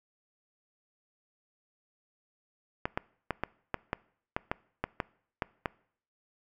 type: clicks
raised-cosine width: 0.5 ms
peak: -14 dBFS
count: 12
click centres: 2.855 / 2.975 / 3.307 / 3.436 / 3.743 / 3.931 / 4.365 / 4.515 / 4.84 / 5.002 / 5.422 / 5.658 s
effects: noise-tail reverb RT60 0.6 s tail -23 dB re dry